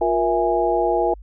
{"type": "tone cluster", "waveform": "sine", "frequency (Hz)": [353.7, 471.5, 660, 826], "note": ["F4", "A#4", "E5", "G#5"], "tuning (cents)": [22, 20, 2, -10], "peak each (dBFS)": -22, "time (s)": [0.01, 1.14], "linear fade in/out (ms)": 5, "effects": ["added 50 Hz sine -37 dBFS peak until 1.22 s"]}